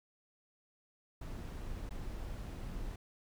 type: noise with dropouts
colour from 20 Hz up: brown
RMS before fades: -42 dBFS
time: 1.21-2.96 s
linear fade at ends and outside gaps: 5 ms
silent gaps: 1.893-1.907 s
effects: none